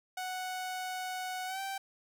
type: tone with pitch glide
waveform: sawtooth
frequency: 740 to 778.1 Hz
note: F#5 to G5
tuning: 0 to -13 cents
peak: -32 dBFS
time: 0.17-1.78 s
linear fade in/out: 5 ms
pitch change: +87 cents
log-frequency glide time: 1.46-1.6 s
effects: none